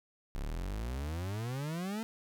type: exponential sweep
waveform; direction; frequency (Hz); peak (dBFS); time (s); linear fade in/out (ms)
40% pulse; up; 32.7 to 230; -34; 0.35-2.03; 0
effects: none